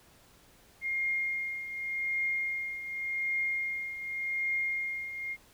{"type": "tone with tremolo", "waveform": "sine", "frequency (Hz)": 2128, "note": "C7", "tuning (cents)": 29, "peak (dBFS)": -27, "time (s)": [0.81, 5.37], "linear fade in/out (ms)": 50, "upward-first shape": "triangle", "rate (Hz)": 0.87, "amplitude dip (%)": 70, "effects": ["pink hiss -60 dBFS RMS until 5.53 s"]}